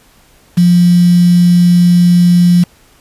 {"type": "tone with quantisation", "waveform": "sine", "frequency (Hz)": 175.8, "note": "F3", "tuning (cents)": 12, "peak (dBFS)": -4, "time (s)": [0.57, 2.64], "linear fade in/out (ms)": 10, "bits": 4, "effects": ["pink hiss -47 dBFS RMS until 3 s", "resampled to 32000 Hz"]}